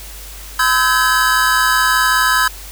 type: tone cluster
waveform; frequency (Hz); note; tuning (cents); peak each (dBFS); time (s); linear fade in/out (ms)
square; 1014 / 1289 / 1556 / 1675; B5 / E6 / G6 / G#6; +45 / -39 / -13 / +14; -18; 0.59-2.48; 5
effects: added 50 Hz sine -33 dBFS peak until 2.71 s + white hiss -35 dBFS RMS until 2.71 s